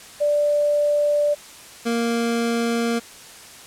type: tone pair in turn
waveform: sine / 25% pulse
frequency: 587.3 / 233.1 Hz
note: D5 / A#3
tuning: 0 / 0 cents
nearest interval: octave + major third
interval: 1600 cents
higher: first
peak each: -16 dBFS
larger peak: neither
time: 0.2-1.35 / 1.85-3 s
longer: neither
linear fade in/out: 20 ms
effects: white hiss -42 dBFS RMS until 3.66 s + low-pass 10000 Hz 12 dB/octave